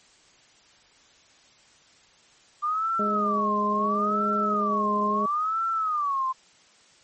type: tone with vibrato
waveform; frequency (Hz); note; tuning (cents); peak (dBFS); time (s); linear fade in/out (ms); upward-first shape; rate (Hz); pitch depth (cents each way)
sine; 1184; D6; +14; -23; 2.62-6.33; 20; sine; 0.74; 220
type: harmonic tone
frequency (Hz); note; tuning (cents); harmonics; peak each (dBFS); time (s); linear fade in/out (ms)
207.7; G#3; 0; 1 / 2 / 3; -28 / -31 / -33; 2.99-5.26; 5
effects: white hiss -57 dBFS RMS until 7.03 s + MP3 32 kbps